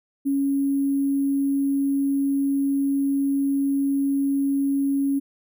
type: tone with sample-and-hold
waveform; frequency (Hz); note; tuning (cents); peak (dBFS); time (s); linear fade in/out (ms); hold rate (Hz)
sine; 277.2; C#4; 0; -19; 0.25-5.2; 20; 11025
effects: none